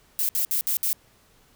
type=noise bursts; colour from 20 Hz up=violet; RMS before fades=-24 dBFS; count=5; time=0.19-0.93 s; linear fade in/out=0 ms; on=100 ms; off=60 ms; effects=pink hiss -59 dBFS RMS until 1.55 s